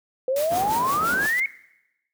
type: exponential sweep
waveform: sine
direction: up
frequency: 505 to 2221 Hz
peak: -20 dBFS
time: 0.28-1.46 s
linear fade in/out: 2 ms
type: noise with tremolo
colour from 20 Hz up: white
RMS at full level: -32 dBFS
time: 0.36-1.4 s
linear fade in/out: 2 ms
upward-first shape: sine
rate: 5.8 Hz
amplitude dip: 65%
type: band-pass noise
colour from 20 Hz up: pink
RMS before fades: -33 dBFS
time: 0.5-1.28 s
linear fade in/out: 20 ms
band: 150 to 1000 Hz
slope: 12 dB/octave
effects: noise-tail reverb RT60 0.9 s tail -19 dB re dry